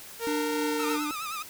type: tone with pitch glide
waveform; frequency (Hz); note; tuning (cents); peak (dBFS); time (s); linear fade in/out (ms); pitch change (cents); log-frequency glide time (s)
sawtooth; 462.2 to 459; A#4 to A#4; -15 to -27; -25; 0.19-0.99; 50; -12; 0.6-0.72
type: tone with tremolo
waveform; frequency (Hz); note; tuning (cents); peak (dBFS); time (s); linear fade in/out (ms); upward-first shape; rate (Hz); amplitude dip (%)
square; 297.2; D4; +21; -29; 0.27-1.11; 0; sine; 3.3; 30
type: tone with vibrato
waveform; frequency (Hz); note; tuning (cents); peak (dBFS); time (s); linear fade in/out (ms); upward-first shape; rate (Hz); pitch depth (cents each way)
sawtooth; 1256; D#6; +16; -29; 0.79-1.43; 10; sine; 9.6; 93
effects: white hiss -45 dBFS RMS until 1.49 s